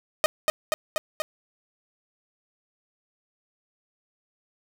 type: tone with echo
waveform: sawtooth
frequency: 619 Hz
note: D#5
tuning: 9 cents flat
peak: -13 dBFS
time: 0.24-0.26 s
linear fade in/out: 0 ms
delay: 240 ms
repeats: 4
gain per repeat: -2 dB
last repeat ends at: 1.22 s
effects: none